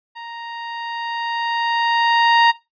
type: tone with level ramp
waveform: sawtooth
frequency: 932.3 Hz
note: A#5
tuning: in tune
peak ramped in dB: -28 to -6 dBFS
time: 0.15-2.52 s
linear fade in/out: 20 ms
effects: noise-tail reverb RT60 0.2 s tail -17 dB re dry + resampled to 11025 Hz